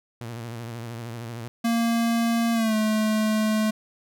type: tone with vibrato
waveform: sawtooth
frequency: 116.54 Hz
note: A#2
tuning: in tune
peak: -29 dBFS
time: 0.21-1.48 s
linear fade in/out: 0 ms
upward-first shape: sine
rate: 13 Hz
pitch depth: 69 cents each way
type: tone with pitch glide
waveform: square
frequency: 231.6 to 216.1 Hz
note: A#3 to A3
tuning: -11 to -31 cents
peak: -21 dBFS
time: 1.64-3.71 s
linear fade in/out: 10 ms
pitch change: -120 cents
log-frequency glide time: 2.53-2.75 s
effects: none